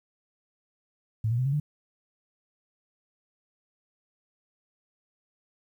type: tone with pitch steps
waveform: sine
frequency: 110 / 118.58 / 127.83 / 137.79 / 148.54 Hz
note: A2 / A#2 / C3 / C#3 / D3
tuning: 0 / +30 / -40 / -10 / +20 cents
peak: -23 dBFS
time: 1.24-1.6 s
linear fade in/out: 5 ms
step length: 72 ms
effects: 10-bit